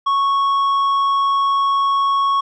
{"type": "tone with tanh clipping", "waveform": "sine", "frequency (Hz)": 1106, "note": "C#6", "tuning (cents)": -4, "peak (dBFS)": -15, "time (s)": [0.06, 2.41], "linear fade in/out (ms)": 10, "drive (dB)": 6, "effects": []}